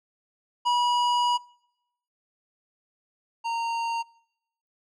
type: tone pair in turn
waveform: square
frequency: 970 / 923.6 Hz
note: B5 / A#5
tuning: -31 / -16 cents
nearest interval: minor second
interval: 85 cents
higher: first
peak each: -21 / -27 dBFS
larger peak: first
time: 0.65-1.38 / 3.44-4.03 s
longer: first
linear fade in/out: 20 ms
effects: noise-tail reverb RT60 0.8 s tail -25 dB re dry + low-pass 5000 Hz 12 dB/octave